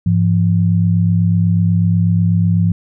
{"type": "tone pair together", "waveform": "sine", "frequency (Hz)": [102.7, 170.83], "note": ["G#2", "F3"], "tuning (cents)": [-19, -38], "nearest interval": "major sixth", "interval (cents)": 881, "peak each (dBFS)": -13, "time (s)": [0.06, 2.72], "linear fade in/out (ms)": 5, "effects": []}